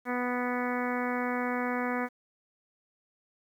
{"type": "harmonic tone", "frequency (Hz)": 246.9, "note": "B3", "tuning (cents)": 0, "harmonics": [1, 2, 3, 4, 5, 6, 7, 8, 9], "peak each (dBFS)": [-32, -35, -37, -38, -39, -40, -40, -41, -42], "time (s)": [0.05, 2.09], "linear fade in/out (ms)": 50, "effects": ["10-bit"]}